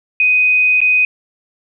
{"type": "tone with dropouts", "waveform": "sine", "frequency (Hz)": 2500, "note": "D#7", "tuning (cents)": 8, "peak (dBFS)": -9, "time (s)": [0.2, 1.05], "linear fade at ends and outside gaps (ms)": 2, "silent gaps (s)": [0.805, 0.815], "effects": []}